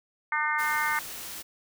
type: harmonic tone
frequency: 302.3 Hz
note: D#4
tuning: 50 cents flat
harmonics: 3 / 4 / 5 / 6 / 7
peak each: -31 / -31 / -31 / -31 / -31 dBFS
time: 0.32-0.99 s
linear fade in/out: 2 ms
type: noise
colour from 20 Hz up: white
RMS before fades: -39 dBFS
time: 0.58-1.43 s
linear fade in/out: 20 ms
effects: none